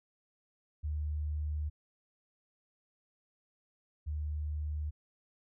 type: tone pair in turn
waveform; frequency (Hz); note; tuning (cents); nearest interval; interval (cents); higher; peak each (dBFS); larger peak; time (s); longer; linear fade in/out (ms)
sine; 75.4 / 75.4; D2 / D2; +46 / +46; unison; 0; neither; -32 / -33; first; 0.83-1.7 / 4.06-4.91; first; 20
effects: none